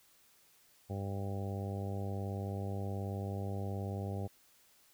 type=harmonic tone; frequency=98.7 Hz; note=G2; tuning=12 cents sharp; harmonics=1 / 2 / 3 / 4 / 5 / 6 / 7 / 8; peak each=-37 / -43 / -49 / -47 / -48 / -50 / -51 / -50 dBFS; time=0.89-4.28 s; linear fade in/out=20 ms; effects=white hiss -66 dBFS RMS until 4.93 s